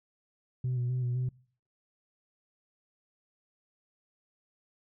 sine tone with vibrato, 124.7 Hz, B2, 17 cents sharp, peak -26 dBFS, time 0.64-1.29 s, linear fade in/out 5 ms, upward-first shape square, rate 3.9 Hz, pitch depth 29 cents each way, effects noise-tail reverb RT60 0.5 s tail -25 dB re dry + tanh soft clip ceiling -26 dBFS

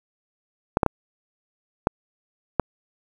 clicks, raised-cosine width 1 ms, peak -3 dBFS, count 5, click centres 0.771 / 0.832 / 0.863 / 1.871 / 2.597 s, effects 7-bit

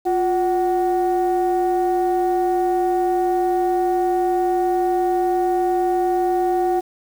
sine tone pair together, 353.3 / 748.6 Hz, F4 / F#5, +20 / +20 cents, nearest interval octave + minor second, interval 1300 cents, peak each -17 / -18 dBFS, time 0.05-6.81 s, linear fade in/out 20 ms, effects tanh soft clip ceiling -12 dBFS + 7-bit

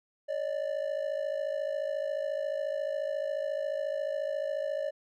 triangle ring-modulated tone, 587.3 Hz, D5, in tune, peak -25 dBFS, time 0.28-4.91 s, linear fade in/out 20 ms, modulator 27.1 Hz, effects none

